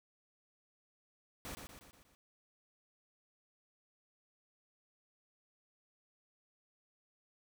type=noise with echo; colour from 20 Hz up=pink; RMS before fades=-45 dBFS; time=1.45-1.55 s; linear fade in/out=0 ms; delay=120 ms; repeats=5; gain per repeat=-5 dB; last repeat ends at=2.15 s; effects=none